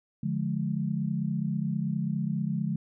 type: chord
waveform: sine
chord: D diminished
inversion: none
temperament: just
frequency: 146.83 / 176.2 / 211.4 Hz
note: D3 / F3 / Ab3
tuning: 0 / +16 / +31 cents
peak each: -31 dBFS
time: 0.23-2.76 s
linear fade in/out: 5 ms
effects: none